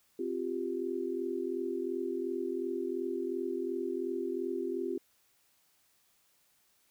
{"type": "chord", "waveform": "sine", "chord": "C suspended fourth", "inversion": "none", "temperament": "equal", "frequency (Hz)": [261.6, 349.2, 392], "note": ["C4", "F4", "G4"], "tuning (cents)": [0, 0, 0], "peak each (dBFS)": [-39, -35, -36], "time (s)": [0.19, 4.98], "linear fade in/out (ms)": 5, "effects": ["white hiss -70 dBFS RMS until 6.9 s"]}